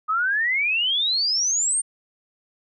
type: exponential sweep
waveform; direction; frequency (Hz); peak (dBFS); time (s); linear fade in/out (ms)
sine; up; 1237 to 9000; -19; 0.08-1.82; 20
effects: none